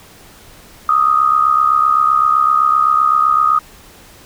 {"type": "tone with amplitude modulation", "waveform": "sine", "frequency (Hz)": 1244.5, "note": "D#6", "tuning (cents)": 0, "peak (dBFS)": -6, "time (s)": [0.89, 3.59], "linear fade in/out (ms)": 2, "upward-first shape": "sine", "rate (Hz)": 67.8, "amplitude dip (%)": 75, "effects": ["pink hiss -42 dBFS RMS until 4.25 s"]}